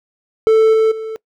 triangle tone with level steps, 441.6 Hz, A4, 6 cents sharp, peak -5 / -7 / -20 dBFS, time 0.47-1.16 s, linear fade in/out 0 ms, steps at 0.73 / 0.91 s, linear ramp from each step 10 ms, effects noise-tail reverb RT60 0.1 s tail -23 dB re dry

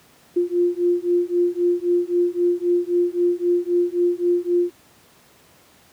sine beating tone pair, 349.2 / 353 Hz, F4 / F4, 0 / +19 cents, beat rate 3.8 Hz, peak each -20 / -20 dBFS, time 0.36-4.71 s, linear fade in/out 10 ms, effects pink hiss -53 dBFS RMS until 5.92 s + high-pass 100 Hz 12 dB/octave

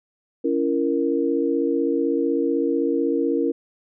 sine chord, A# diminished, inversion first, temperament just, 279.7 / 335.6 / 466.2 Hz, C#4 / E4 / A#4, +16 / +31 / 0 cents, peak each -23 dBFS, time 0.44-3.52 s, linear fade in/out 10 ms, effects none

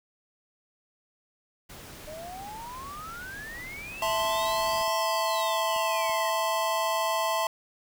pink noise, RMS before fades -45 dBFS, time 1.69-4.84 s, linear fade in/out 10 ms
sine exponential two-way sweep, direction up then down, 601 to 5588 to 1849 Hz, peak -38 dBFS, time 2.07-6.3 s, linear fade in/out 10 ms, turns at 4.95 s
clicks, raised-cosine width 3 ms, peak -38 dBFS, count 10, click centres 3.602 / 4.025 / 4.102 / 4.253 / 4.358 / 4.735 / 4.811 / 4.879 / 5.763 / 6.096 s
square chord, A minor, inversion second, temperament equal, 659.3 / 880 / 1046.5 Hz, E5 / A5 / C6, 0 / 0 / 0 cents, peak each -30 / -31 / -30 dBFS, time 4.02-7.47 s, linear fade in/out 2 ms
effects none

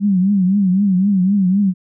sine tone with vibrato, 192.7 Hz, G3, 29 cents flat, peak -11 dBFS, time 0-1.74 s, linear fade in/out 50 ms, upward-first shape triangle, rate 3.9 Hz, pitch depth 140 cents each way, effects none

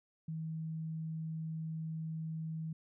sine tone, 160 Hz, D#3, 49 cents sharp, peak -37 dBFS, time 0.28-2.73 s, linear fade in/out 5 ms, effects none

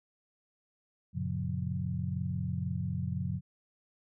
sine chord, Gb major seventh, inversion none, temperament equal with one note detuned, 92.5 / 116.54 / 138.59 / 179.11 Hz, Gb2 / Bb2 / Db3 / F3, 0 / 0 / 0 / +44 cents, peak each -36 / -39 / -36 / -36 dBFS, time 1.13-3.41 s, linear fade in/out 50 ms, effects none

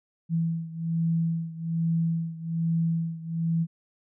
sine beating tone pair, 164.81 / 166.01 Hz, E3 / E3, 0 / +13 cents, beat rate 1.2 Hz, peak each -26 / -29 dBFS, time 0.29-3.67 s, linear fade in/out 50 ms, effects none

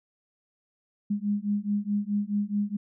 sine beating tone pair, 203 / 207.7 Hz, G#3 / G#3, -39 / 0 cents, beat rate 4.7 Hz, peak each -28 dBFS, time 1.1-2.77 s, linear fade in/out 10 ms, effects none

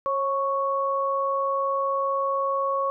sine tone pair together, 544.5 / 1108.7 Hz, C#5 / C#6, -31 / 0 cents, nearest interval octave, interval 1231 cents, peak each -26 / -24 dBFS, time 0.06-2.9 s, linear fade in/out 0 ms, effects none

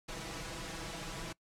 pink noise with comb filter, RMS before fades -42 dBFS, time 0.08-1.33 s, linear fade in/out 10 ms, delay 6.1 ms, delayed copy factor +0.95, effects noise-tail reverb RT60 0.1 s tail -22 dB re dry + low-pass 8000 Hz 12 dB/octave

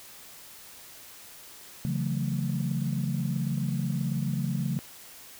sine chord, F# minor seventh, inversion second, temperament just, 138.75 / 166.5 / 185 / 222 Hz, C#3 / E3 / F#3 / A3, +2 / +18 / 0 / +16 cents, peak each -29 / -32 / -33 / -33 dBFS, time 1.85-4.79 s, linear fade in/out 0 ms, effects tanh soft clip ceiling -17 dBFS + white hiss -48 dBFS RMS until 5.39 s

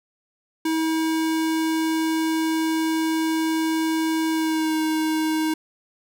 square tone with pitch glide, 320.6 to 314.7 Hz, E4 to D#4, -48 to +20 cents, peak -21 dBFS, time 0.65-5.54 s, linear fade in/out 5 ms, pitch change -32 cents, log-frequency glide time 4.31-4.75 s, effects none

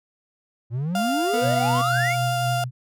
triangle exponential sweep, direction up, 111.6 to 2354 Hz, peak -21 dBFS, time 0.7-2.16 s, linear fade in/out 50 ms
35% pulse tone with vibrato, 698.5 Hz, F5, in tune, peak -21 dBFS, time 0.95-2.64 s, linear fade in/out 2 ms, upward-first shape sine, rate 11 Hz, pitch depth 9 cents each way
30% pulse tone, 245.8 Hz, B3, 8 cents flat, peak -24 dBFS, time 1.33-1.82 s, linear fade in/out 10 ms
sine tone with tremolo, 125.6 Hz, B2, 30 cents sharp, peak -22 dBFS, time 1.41-2.71 s, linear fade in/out 50 ms, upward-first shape sine, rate 3.9 Hz, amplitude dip 40%
effects none

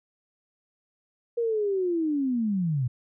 sine linear sweep, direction down, 477.2 to 116.54 Hz, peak -23 dBFS, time 1.37-2.88 s, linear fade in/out 10 ms, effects none

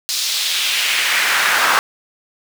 brown noise with high-pass filter sweep, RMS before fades -17 dBFS, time 0.09-1.79 s, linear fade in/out 0 ms, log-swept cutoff 4800 to 1200 Hz, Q 1.8, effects none

